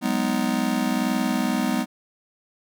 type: chord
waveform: square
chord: G# minor seventh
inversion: third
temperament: just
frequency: 186.89 / 207.7 / 249.2 / 311.5 Hz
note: F#3 / G#3 / B3 / D#4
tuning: +18 / 0 / +16 / +2 cents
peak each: -31 / -27 / -25 / -30 dBFS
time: 0.01-1.86 s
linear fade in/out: 50 ms
effects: none